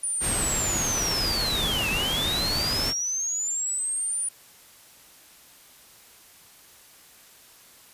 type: linear two-way sweep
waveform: sine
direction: down then up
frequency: 9530 to 2549 to 9530 Hz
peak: -25 dBFS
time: 0.03-4.29 s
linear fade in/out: 5 ms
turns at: 1.89 s
type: noise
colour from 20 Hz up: pink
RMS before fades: -29 dBFS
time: 0.2-2.94 s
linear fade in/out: 50 ms
effects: white hiss -52 dBFS RMS until 7.93 s + resampled to 32000 Hz